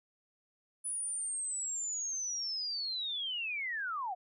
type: linear sweep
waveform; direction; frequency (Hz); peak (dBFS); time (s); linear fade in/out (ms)
sine; down; 9956 to 685; -34; 0.84-4.15; 20
effects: none